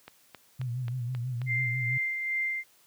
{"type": "click train", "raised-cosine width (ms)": 0.3, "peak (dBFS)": -27, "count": 6, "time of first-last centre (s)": [0.08, 1.417], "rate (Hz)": 3.74}
{"type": "tone with vibrato", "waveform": "sine", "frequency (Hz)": 123.47, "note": "B2", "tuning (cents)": 0, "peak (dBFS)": -29, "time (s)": [0.59, 1.98], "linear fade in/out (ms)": 10, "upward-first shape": "sine", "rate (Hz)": 6.1, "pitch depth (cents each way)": 81}
{"type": "tone with tremolo", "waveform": "sine", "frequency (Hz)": 2093, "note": "C7", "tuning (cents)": 0, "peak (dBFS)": -26, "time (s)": [1.46, 2.64], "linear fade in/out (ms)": 50, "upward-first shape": "sine", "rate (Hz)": 2.4, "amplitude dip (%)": 40}
{"effects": ["white hiss -62 dBFS RMS until 2.86 s", "high-pass 80 Hz 12 dB/octave"]}